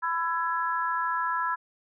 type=harmonic tone; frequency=333.6 Hz; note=E4; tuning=21 cents sharp; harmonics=3 / 4 / 5; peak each=-28 / -30 / -32 dBFS; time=0.02-1.56 s; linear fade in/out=20 ms; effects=none